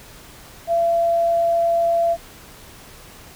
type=tone; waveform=sine; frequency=677 Hz; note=E5; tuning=46 cents sharp; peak=-15 dBFS; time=0.67-2.17 s; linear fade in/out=50 ms; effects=pink hiss -43 dBFS RMS until 3.35 s